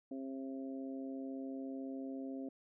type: harmonic tone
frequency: 134 Hz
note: C3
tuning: 42 cents sharp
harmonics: 2 / 3 / 4 / 5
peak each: -41 / -51 / -51 / -54 dBFS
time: 0.11-2.49 s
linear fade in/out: 5 ms
effects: none